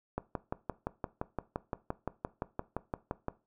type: click train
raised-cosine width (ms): 1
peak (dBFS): -19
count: 19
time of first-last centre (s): 0.18-3.283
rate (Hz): 5.8
effects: noise-tail reverb RT60 0.3 s tail -18 dB re dry